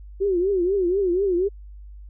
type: tone with vibrato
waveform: sine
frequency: 373.9 Hz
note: F#4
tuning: 18 cents sharp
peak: -18 dBFS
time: 0.2-1.49 s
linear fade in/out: 20 ms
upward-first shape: triangle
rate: 4.1 Hz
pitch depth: 170 cents each way
effects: added 50 Hz sine -38 dBFS peak until 2.09 s